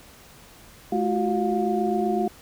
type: tone cluster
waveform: sine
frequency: 213.7 / 347.3 / 375.2 / 711 Hz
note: G#3 / F4 / F#4 / F5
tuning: +50 / -10 / +24 / +31 cents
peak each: -26 / -28 / -26 / -26 dBFS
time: 0.92-2.28 s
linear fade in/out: 5 ms
effects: pink hiss -49 dBFS RMS until 2.41 s